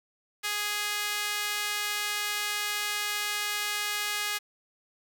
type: tone with high-pass filter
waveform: sawtooth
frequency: 415.2 Hz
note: G#4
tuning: in tune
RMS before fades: -31 dBFS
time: 0.43-4.39 s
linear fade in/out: 20 ms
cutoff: 1900 Hz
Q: 0.94
effects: none